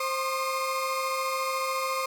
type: tone cluster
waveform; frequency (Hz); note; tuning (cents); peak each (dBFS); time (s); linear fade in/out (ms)
35% pulse; 526 / 1066 / 1222; C5 / C6 / D#6; +9 / +32 / -32; -30; 0-2.06; 5
effects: none